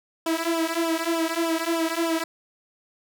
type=tone with flanger; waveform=sawtooth; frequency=330 Hz; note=E4; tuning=2 cents sharp; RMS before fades=-25 dBFS; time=0.26-2.24 s; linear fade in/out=5 ms; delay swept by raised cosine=0.47 to 3.37 ms; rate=3.3 Hz; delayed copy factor=-0.95; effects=none